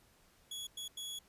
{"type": "tone bursts at uneven times", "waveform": "sawtooth", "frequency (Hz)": 3363, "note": "G#7", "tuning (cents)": 21, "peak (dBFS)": -38, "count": 3, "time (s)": [[0.51, 0.67], [0.77, 0.88], [0.97, 1.19]], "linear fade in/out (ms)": 5, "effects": ["pink hiss -67 dBFS RMS until 1.28 s", "resampled to 32000 Hz"]}